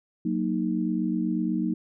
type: chord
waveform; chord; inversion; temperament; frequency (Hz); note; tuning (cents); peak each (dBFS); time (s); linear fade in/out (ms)
sine; D# minor; first; equal; 185 / 233.1 / 311.1; F#3 / A#3 / D#4; 0 / 0 / 0; -28; 0.25-1.74; 5
effects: none